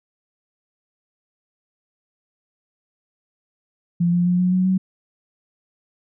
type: tone with pitch steps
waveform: sine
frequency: 172.5 / 175.41 / 178.38 / 181.39 / 184.45 / 187.57 Hz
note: F3 / F3 / F3 / F#3 / F#3 / F#3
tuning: -21 / +8 / +37 / -34 / -5 / +24 cents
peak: -15 dBFS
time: 4-4.78 s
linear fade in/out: 10 ms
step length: 130 ms
effects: none